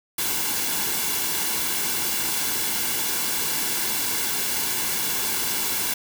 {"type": "noise with comb filter", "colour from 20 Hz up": "white", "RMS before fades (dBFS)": -25, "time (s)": [0.18, 5.94], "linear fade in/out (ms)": 5, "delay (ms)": 1.6, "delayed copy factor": -0.55, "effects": []}